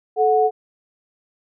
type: tone pair together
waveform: sine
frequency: 434.9 / 735 Hz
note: A4 / F#5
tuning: -20 / -12 cents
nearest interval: major sixth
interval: 908 cents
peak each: -16 dBFS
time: 0.16-0.51 s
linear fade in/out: 50 ms
effects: none